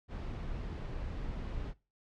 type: noise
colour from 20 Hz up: brown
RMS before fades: -39 dBFS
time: 0.08-1.74 s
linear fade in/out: 50 ms
effects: noise-tail reverb RT60 0.3 s tail -21 dB re dry + low-pass 4000 Hz 12 dB/octave